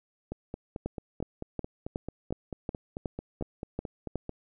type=two click trains; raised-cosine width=2 ms; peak=-22 / -18 dBFS; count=19 / 10; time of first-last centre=0.32-4.294 / 0.86-4.157 s; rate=4.53 / 2.73 Hz; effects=none